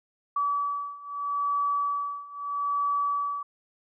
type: beating tone pair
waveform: sine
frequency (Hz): 1146 / 1146.78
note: D6 / D6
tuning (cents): -43 / -42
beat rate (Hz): 0.78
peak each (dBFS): -30 / -28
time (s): 0.36-3.43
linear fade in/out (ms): 5
effects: none